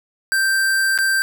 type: tone with dropouts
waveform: square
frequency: 1568 Hz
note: G6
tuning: in tune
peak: -16 dBFS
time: 0.32-1.22 s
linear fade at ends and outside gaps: 0 ms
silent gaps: 0.977-0.987 s
effects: none